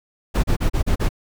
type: noise bursts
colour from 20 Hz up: brown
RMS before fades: -17 dBFS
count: 6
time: 0.34-1.091 s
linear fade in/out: 20 ms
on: 96 ms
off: 35 ms
effects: none